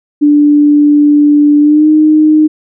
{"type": "tone with pitch glide", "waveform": "sine", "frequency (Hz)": [293.7, 307.8], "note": ["D4", "D#4"], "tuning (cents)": [0, -19], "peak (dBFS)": -3, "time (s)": [0.21, 2.48], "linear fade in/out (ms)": 20, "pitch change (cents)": 81, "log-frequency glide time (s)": [1.6, 1.88], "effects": []}